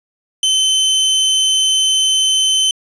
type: tone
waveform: sawtooth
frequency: 3067 Hz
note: G7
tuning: 38 cents flat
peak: -8 dBFS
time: 0.43-2.71 s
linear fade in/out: 2 ms
effects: resampled to 22050 Hz